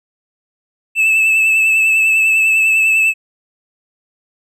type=tone with vibrato; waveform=triangle; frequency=2625 Hz; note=E7; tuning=8 cents flat; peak=-8 dBFS; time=0.95-3.14 s; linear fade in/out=50 ms; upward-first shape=triangle; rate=10 Hz; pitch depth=32 cents each way; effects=none